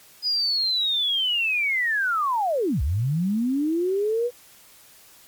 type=linear two-way sweep; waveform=sine; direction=down then up; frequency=4997 to 60.4 to 495.1 Hz; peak=-20 dBFS; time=0.22-4.31 s; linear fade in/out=50 ms; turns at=2.82 s; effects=white hiss -51 dBFS RMS until 5.27 s + MP3 96 kbps